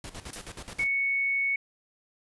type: noise with tremolo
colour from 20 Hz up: pink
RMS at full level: -40 dBFS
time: 0.04-0.87 s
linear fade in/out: 2 ms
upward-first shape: square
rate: 9.4 Hz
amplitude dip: 75%
type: noise with exponential decay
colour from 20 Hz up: blue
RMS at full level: -34 dBFS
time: 0.33-0.56 s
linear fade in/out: 2 ms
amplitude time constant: 48 ms
type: tone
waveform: sine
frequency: 2217 Hz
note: C#7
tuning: in tune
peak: -24 dBFS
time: 0.79-1.56 s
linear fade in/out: 5 ms
effects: resampled to 24000 Hz